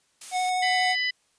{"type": "noise", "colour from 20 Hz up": "blue", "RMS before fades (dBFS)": -37, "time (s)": [0.21, 0.5], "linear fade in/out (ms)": 5}
{"type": "tone with vibrato", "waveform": "square", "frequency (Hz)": 735, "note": "F#5", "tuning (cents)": -12, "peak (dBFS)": -24, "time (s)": [0.31, 0.96], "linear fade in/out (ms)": 50, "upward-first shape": "triangle", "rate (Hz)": 12, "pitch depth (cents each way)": 10}
{"type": "harmonic tone", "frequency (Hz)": 997, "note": "B5", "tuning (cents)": 16, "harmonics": [2, 3, 4, 5], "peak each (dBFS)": [-25, -31, -40, -32], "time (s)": [0.62, 1.11], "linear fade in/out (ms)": 10}
{"effects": ["white hiss -67 dBFS RMS until 1.38 s", "resampled to 22050 Hz"]}